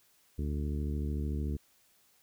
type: harmonic tone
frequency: 73.42 Hz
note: D2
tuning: in tune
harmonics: 1 / 2 / 3 / 4 / 5 / 6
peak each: -32 / -39 / -40 / -43 / -46 / -49 dBFS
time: 0.38-1.57 s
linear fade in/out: 10 ms
effects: white hiss -67 dBFS RMS until 2.22 s